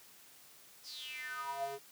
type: tone with high-pass filter sweep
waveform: square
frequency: 138.59 Hz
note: C#3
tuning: in tune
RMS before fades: -42 dBFS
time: 0.83-1.79 s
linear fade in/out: 50 ms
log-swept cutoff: 5400 to 450 Hz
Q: 8.6
effects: white hiss -59 dBFS RMS until 1.91 s + high-pass 80 Hz 12 dB/octave